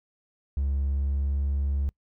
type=tone with pitch glide; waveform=triangle; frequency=69.3 to 69.94 Hz; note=C#2 to C#2; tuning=0 to +16 cents; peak=-21 dBFS; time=0.57-1.89 s; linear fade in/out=0 ms; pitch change=+16 cents; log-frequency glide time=0.93-1.4 s; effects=noise-tail reverb RT60 0.1 s tail -26 dB re dry + tanh soft clip ceiling -17 dBFS